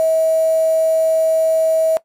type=tone with quantisation; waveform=sine; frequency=643 Hz; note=E5; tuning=43 cents flat; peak=-12 dBFS; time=0-1.97 s; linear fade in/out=0 ms; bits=5; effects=noise-tail reverb RT60 0.1 s tail -17 dB re dry + low-pass 12000 Hz 12 dB/octave